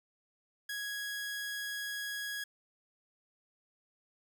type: tone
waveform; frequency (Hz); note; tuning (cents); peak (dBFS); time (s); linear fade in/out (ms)
sawtooth; 1661.2; G#6; 0; -33; 0.69-2.44; 5
effects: none